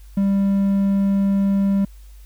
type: tone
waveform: triangle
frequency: 197.3 Hz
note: G3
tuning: 11 cents sharp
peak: -13 dBFS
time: 0.17-1.85 s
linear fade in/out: 5 ms
effects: added 50 Hz sine -39 dBFS peak until 2.25 s + white hiss -56 dBFS RMS until 2.25 s